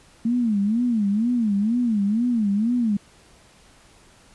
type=tone with vibrato; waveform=sine; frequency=221.4 Hz; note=A3; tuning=11 cents sharp; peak=-18 dBFS; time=0.25-2.97 s; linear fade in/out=5 ms; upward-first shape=sine; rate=2.1 Hz; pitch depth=190 cents each way; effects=pink hiss -53 dBFS RMS until 4.34 s + resampled to 24000 Hz